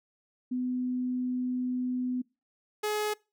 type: tone pair in turn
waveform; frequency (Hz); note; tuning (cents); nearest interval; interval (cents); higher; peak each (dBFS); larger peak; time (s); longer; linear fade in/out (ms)
sine / sawtooth; 251.2 / 422.5; B3 / G#4; +30 / +30; major sixth; 900; second; -28 / -24; second; 0.51-2.22 / 2.83-3.14; first; 10
effects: noise-tail reverb RT60 0.3 s tail -25 dB re dry